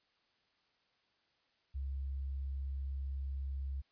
sine tone, 67.9 Hz, C#2, 35 cents flat, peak -36 dBFS, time 1.74-3.82 s, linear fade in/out 20 ms, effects white hiss -75 dBFS RMS until 3.91 s + resampled to 11025 Hz

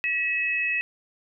sine tone pair together, 1931 / 2578 Hz, B6 / E7, -39 / -39 cents, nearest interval perfect fourth, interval 500 cents, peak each -28 / -24 dBFS, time 0.04-0.81 s, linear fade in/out 0 ms, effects none

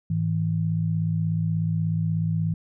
sine tone pair together, 105.6 / 162.14 Hz, G#2 / E3, +29 / -28 cents, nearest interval perfect fifth, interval 743 cents, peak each -26 / -23 dBFS, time 0.1-2.54 s, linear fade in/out 5 ms, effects none

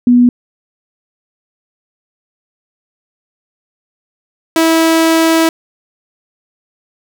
sine / sawtooth tone pair in turn, 244.4 / 325.7 Hz, B3 / E4, -18 / -21 cents, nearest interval perfect fourth, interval 497 cents, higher second, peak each -4 dBFS, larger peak neither, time 0.07-0.29 / 4.56-5.49 s, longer second, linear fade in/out 2 ms, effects none

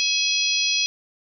harmonic tone with a mistuned harmonic, 830.6 Hz, G#5, in tune, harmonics 3 / 4 / 5 / 6 / 7, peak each -24 / -25 / -26 / -27 / -27 dBFS, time 0-0.86 s, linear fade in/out 0 ms, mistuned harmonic 3, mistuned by +45 cents, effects none

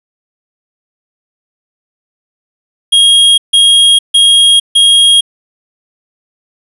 square tone bursts, 3266 Hz, G#7, 30 cents flat, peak -4 dBFS, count 4, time 2.92-5.21 s, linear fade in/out 10 ms, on 460 ms, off 150 ms, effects resampled to 24000 Hz + 7-bit

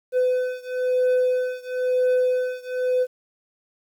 triangle beating tone pair, 504 / 505 Hz, B4 / B4, +35 / +39 cents, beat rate 1 Hz, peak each -20 / -21 dBFS, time 0.12-3.07 s, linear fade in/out 50 ms, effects 9-bit

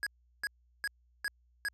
square tone bursts, 1659 Hz, G#6, 2 cents flat, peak -32 dBFS, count 5, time 0.03-1.685 s, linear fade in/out 0 ms, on 35 ms, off 370 ms, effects added 60 Hz sine -65 dBFS peak until 1.73 s + low-pass 11000 Hz 12 dB/octave

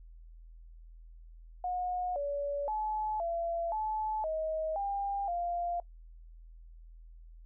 sine tone with pitch steps, 723 / 571 / 858 / 677 / 864 / 632 / 799 / 696 Hz, F#5 / D5 / A5 / E5 / A5 / D#5 / G5 / F5, -40 / -49 / -44 / +46 / -32 / +27 / +33 / -6 cents, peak -31 dBFS, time 1.64-5.8 s, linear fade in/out 2 ms, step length 520 ms, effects noise-tail reverb RT60 0.1 s tail -21 dB re dry + added 41 Hz sine -49 dBFS peak until 7.45 s

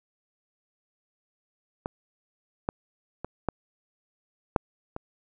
clicks, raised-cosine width 1 ms, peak -16 / -12 / -19 / -11 / -6 / -20 dBFS, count 6, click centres 1.859 / 2.689 / 3.246 / 3.487 / 4.562 / 4.964 s, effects none

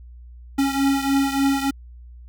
square beating tone pair, 273.8 / 277.2 Hz, C#4 / C#4, -21 / 0 cents, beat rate 3.4 Hz, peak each -20 / -24 dBFS, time 0.58-1.71 s, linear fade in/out 10 ms, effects added 60 Hz sine -39 dBFS peak until 2.28 s

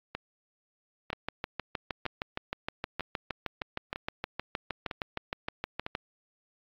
two click trains, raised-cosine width 0.3 ms, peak -15 / -18 dBFS, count 32 / 7, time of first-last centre 1.13-5.951 / 0.15-5.864 s, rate 6.43 / 1.05 Hz, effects low-pass 4000 Hz 12 dB/octave + AAC 64 kbps

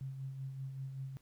sine tone with tremolo, 134.2 Hz, C3, 44 cents sharp, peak -38 dBFS, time 0.01-1.17 s, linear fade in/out 0 ms, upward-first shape sine, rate 5.2 Hz, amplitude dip 45%, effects pink hiss -71 dBFS RMS until 1.21 s

